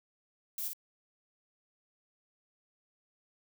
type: noise with echo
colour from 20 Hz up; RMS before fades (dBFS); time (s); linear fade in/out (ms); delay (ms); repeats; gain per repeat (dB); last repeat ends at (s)
violet; -37; 0.58-0.68; 2; 53; 1; -4; 0.733
effects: none